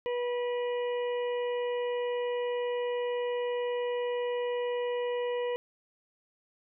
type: harmonic tone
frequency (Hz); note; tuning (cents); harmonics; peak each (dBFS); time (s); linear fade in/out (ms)
487.1; B4; -24; 1 / 2 / 4 / 5 / 6; -29 / -40 / -44 / -49 / -47; 0.06-5.56; 0
effects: none